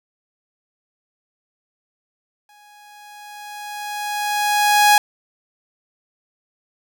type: tone with exponential growth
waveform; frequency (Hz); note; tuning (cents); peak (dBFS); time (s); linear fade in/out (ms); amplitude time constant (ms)
sawtooth; 830.6; G#5; 0; -5; 2.49-4.98; 2; 540
effects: none